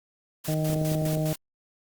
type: noise with tremolo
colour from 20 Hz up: white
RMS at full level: -37 dBFS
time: 0.44-1.36 s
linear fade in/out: 10 ms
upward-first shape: square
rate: 4.9 Hz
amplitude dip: 70%
type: harmonic tone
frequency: 155.56 Hz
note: D#3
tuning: in tune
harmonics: 1 / 2 / 3 / 4 / 5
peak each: -25 / -32 / -38 / -31 / -42 dBFS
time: 0.48-1.33 s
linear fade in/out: 2 ms
type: clicks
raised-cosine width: 2 ms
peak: -21 dBFS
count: 10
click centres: 0.7 / 0.731 / 0.761 / 0.815 / 0.918 / 0.953 / 1.019 / 1.062 / 1.132 / 1.173 s
effects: Opus 48 kbps